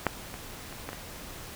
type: clicks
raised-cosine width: 0.5 ms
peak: -8 / -24 / -28 / -19 / -22 dBFS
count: 5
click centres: 0.067 / 0.341 / 0.726 / 0.89 / 0.931 s
effects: pink hiss -43 dBFS RMS until 1.55 s